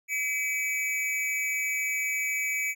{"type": "tone with amplitude modulation", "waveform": "square", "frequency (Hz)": 2287, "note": "D7", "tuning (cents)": -47, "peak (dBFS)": -24, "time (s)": [0.08, 2.75], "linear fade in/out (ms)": 50, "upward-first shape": "sine", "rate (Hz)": 252, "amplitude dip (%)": 75, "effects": []}